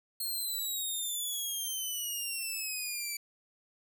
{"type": "exponential sweep", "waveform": "10% pulse", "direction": "down", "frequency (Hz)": [4280, 2306], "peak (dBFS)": -26, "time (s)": [0.2, 3.17], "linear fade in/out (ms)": 5, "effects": []}